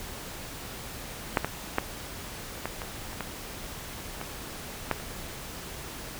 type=clicks; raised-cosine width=0.5 ms; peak=-6 / -12 / -8 / -15 / -20 / -24 / -16 / -20 / -9 / -25 dBFS; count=10; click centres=1.372 / 1.446 / 1.784 / 2.656 / 2.818 / 3.131 / 3.207 / 4.214 / 4.913 / 5 s; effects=pink hiss -40 dBFS RMS until 6.19 s